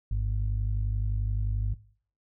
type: tone pair together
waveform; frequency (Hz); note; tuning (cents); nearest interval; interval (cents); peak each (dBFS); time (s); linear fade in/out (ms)
sine; 51.5 / 103; G#1 / G#2; -14 / -14; octave; 1200; -25 / -29; 0.11-1.74; 5
effects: noise-tail reverb RT60 0.5 s tail -20 dB re dry + tanh soft clip ceiling -20 dBFS